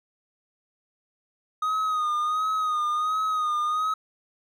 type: tone with vibrato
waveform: triangle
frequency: 1244.5 Hz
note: D#6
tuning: in tune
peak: -21 dBFS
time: 1.62-3.94 s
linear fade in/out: 5 ms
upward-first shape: sine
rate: 1.4 Hz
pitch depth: 49 cents each way
effects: none